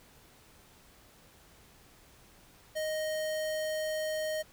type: tone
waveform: square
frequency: 622.3 Hz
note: D#5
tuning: in tune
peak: -32 dBFS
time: 2.75-4.43 s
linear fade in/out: 20 ms
effects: pink hiss -59 dBFS RMS until 4.52 s